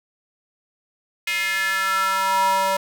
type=tone with high-pass filter sweep; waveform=square; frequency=192.4 Hz; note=G3; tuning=32 cents flat; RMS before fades=-21 dBFS; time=1.27-2.77 s; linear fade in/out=5 ms; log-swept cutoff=2300 to 740 Hz; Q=4.3; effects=none